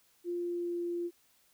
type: tone with pitch glide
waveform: sine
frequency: 349.2 to 346.2 Hz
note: F4 to F4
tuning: 0 to -15 cents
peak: -32 dBFS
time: 0.24-1.11 s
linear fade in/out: 50 ms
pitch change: -15 cents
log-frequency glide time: 0.37-0.82 s
effects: white hiss -68 dBFS RMS until 1.53 s